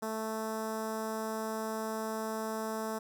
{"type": "tone with notch filter", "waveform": "10% pulse", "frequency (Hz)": 220, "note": "A3", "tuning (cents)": 0, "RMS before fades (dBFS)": -36, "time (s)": [0.02, 2.99], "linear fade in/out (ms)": 10, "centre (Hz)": 3000, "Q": 0.67, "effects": []}